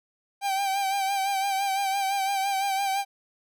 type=tone with vibrato; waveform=45% pulse; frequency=784 Hz; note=G5; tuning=in tune; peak=-24 dBFS; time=0.41-3.05 s; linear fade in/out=50 ms; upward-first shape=sine; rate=5.9 Hz; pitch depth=42 cents each way; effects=none